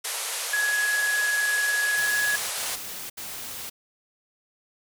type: band-pass noise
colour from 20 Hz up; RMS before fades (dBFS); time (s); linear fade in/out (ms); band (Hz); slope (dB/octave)
white; -31; 0.04-2.76; 10; 430 to 12000; 48
type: tone with tremolo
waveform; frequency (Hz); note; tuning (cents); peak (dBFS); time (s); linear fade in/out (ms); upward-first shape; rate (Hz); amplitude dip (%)
sine; 1679; G#6; +18; -21; 0.53-2.36; 5; square; 20; 25
type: noise bursts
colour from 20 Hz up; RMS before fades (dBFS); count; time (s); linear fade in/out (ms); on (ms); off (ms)
white; -36; 3; 1.97-3.7; 10; 530; 70
effects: none